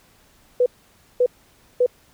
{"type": "tone bursts", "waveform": "sine", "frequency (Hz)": 495.4, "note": "B4", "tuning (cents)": 5, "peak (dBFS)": -13, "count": 3, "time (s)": [0.6, 1.863], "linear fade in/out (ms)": 5, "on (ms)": 61, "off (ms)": 540, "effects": ["pink hiss -56 dBFS RMS until 2.13 s"]}